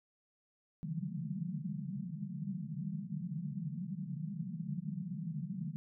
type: band-pass noise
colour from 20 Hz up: pink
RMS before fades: -40 dBFS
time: 0.83-5.76 s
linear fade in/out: 0 ms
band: 140 to 210 Hz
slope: 96 dB/octave
effects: none